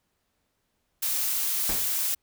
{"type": "noise", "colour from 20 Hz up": "blue", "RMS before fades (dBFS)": -27, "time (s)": [1.02, 2.15], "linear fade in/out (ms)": 10}
{"type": "noise with exponential decay", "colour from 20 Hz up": "pink", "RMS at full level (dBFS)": -30, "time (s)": [1.69, 1.97], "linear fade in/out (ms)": 2, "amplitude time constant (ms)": 60}
{"effects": ["pink hiss -75 dBFS RMS until 2.22 s"]}